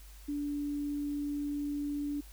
sine tone, 289.9 Hz, D4, 22 cents flat, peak -32 dBFS, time 0.28-2.21 s, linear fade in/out 10 ms, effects added 50 Hz sine -49 dBFS peak until 2.32 s + white hiss -58 dBFS RMS until 2.32 s

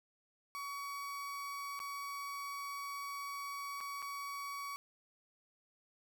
35% pulse tone with dropouts, 1129 Hz, C#6, 31 cents sharp, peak -39 dBFS, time 0.55-4.76 s, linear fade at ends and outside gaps 0 ms, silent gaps 1.792-1.801 / 3.805-3.81 / 4.02-4.025 s, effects none

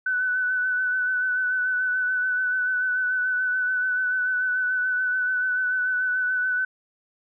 sine tone with vibrato, 1500 Hz, F#6, 23 cents sharp, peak -21 dBFS, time 0.06-6.65 s, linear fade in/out 5 ms, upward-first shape sine, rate 6.9 Hz, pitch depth 26 cents each way, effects none

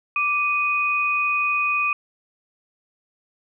sine tone pair together, 1174.7 / 2489 Hz, D6 / D#7, 0 / 0 cents, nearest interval octave + minor second, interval 1300 cents, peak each -24 / -20 dBFS, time 0.16-1.93 s, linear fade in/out 2 ms, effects none

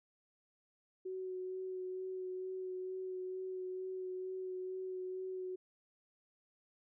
sine tone with vibrato, 372 Hz, F#4, 9 cents sharp, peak -39 dBFS, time 1.05-5.56 s, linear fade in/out 10 ms, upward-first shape sine, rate 2.2 Hz, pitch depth 14 cents each way, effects none

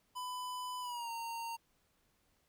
square tone with pitch glide, 1000 to 922.3 Hz, B5 to A#5, +21 to -19 cents, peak -40 dBFS, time 0.15-1.57 s, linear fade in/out 20 ms, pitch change -140 cents, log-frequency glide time 0.81-1.1 s, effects pink hiss -75 dBFS RMS until 2.48 s

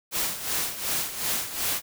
white noise with tremolo, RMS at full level -26 dBFS, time 0.11-1.82 s, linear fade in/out 50 ms, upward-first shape sine, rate 2.7 Hz, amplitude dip 70%, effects none

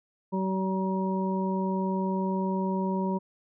harmonic tone, 189.9 Hz, F#3, 45 cents sharp, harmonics 1 / 2 / 3 / 5, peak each -27 / -33 / -37 / -33 dBFS, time 0.32-3.19 s, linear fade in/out 20 ms, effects none

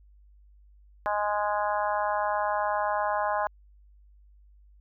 harmonic tone, 207.7 Hz, G#3, in tune, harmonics 3 / 4 / 5 / 6 / 7 / 8, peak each -30 / -29 / -30 / -38 / -37 / -38 dBFS, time 1.06-3.47 s, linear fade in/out 0 ms, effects added 50 Hz sine -53 dBFS peak until 4.8 s

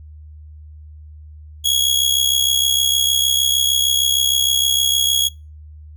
sawtooth tone with amplitude modulation, 3322 Hz, G#7, in tune, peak -8 dBFS, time 1.64-5.29 s, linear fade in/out 20 ms, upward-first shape sine, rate 66.5 Hz, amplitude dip 70%, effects noise-tail reverb RT60 0.3 s tail -24 dB re dry + added 76 Hz sine -36 dBFS peak until 5.96 s

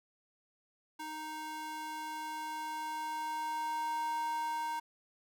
square tone with high-pass filter sweep, 311.1 Hz, D#4, in tune, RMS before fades -38 dBFS, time 0.99-4.8 s, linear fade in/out 10 ms, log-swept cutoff 640 to 1000 Hz, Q 5.2, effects none

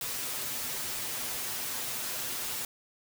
white noise with comb filter, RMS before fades -35 dBFS, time 0.01-2.65 s, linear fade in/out 2 ms, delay 8 ms, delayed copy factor +0.75, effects none

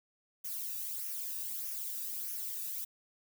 violet noise with flanger, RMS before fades -39 dBFS, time 0.44-2.85 s, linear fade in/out 10 ms, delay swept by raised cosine 0.24 to 0.96 ms, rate 1.6 Hz, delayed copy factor -0.55, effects none

